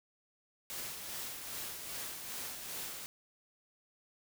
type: noise with tremolo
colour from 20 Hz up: white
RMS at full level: -41 dBFS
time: 0.7-3.06 s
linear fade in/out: 0 ms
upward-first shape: sine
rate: 2.5 Hz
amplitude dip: 40%
effects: none